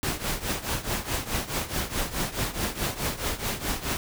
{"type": "noise with tremolo", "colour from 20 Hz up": "pink", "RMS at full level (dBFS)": -26, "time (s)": [0.03, 3.97], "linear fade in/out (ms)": 0, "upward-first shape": "triangle", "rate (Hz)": 4.7, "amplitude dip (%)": 85, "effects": []}